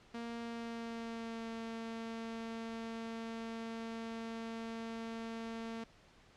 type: tone with pitch glide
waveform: sawtooth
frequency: 233.1 to 227.3 Hz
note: A#3 to A#3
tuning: 0 to -43 cents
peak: -37 dBFS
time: 0.14-5.84 s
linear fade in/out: 5 ms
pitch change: -43 cents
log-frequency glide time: 0.4-1.48 s
effects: pink hiss -63 dBFS RMS until 6.36 s + low-pass 5000 Hz 12 dB/octave